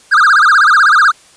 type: tone with vibrato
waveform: triangle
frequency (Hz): 1400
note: F6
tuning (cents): +4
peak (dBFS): -3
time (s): 0.11-1.12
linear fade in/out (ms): 20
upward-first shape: sine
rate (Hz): 16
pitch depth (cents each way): 280
effects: white hiss -44 dBFS RMS until 1.36 s + resampled to 22050 Hz